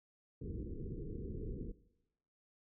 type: low-pass noise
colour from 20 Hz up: pink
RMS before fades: -43 dBFS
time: 0.41-1.72 s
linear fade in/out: 5 ms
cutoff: 470 Hz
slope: 96 dB/octave
effects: noise-tail reverb RT60 0.9 s tail -19 dB re dry